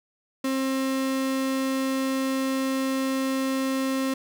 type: tone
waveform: 35% pulse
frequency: 266 Hz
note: C4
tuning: 29 cents sharp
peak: -22 dBFS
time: 0.44-4.14 s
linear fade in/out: 5 ms
effects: none